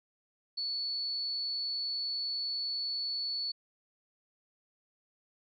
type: tone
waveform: sine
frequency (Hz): 4435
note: C#8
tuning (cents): 0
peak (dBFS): -32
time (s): 0.57-3.52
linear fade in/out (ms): 10
effects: none